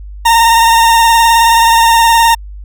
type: tone with vibrato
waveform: 40% pulse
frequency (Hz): 919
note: A#5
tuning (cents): -25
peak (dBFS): -4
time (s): 0.25-2.35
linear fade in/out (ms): 10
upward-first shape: triangle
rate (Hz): 19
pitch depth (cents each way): 34
effects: added 50 Hz sine -25 dBFS peak until 2.64 s